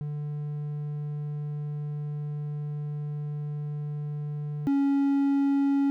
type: tone pair in turn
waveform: triangle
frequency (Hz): 147.9 / 278.5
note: D3 / C#4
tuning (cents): +13 / +8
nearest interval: major seventh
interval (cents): 1095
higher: second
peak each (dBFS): -28 / -19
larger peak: second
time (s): 0.01-4.67 / 4.67-5.9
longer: first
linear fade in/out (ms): 0
effects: none